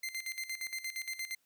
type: tone with tremolo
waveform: sawtooth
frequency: 2082 Hz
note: C7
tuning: 9 cents flat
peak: -32 dBFS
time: 0.03-1.35 s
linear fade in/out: 5 ms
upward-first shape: square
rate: 8.6 Hz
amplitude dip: 75%
effects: white hiss -75 dBFS RMS until 1.45 s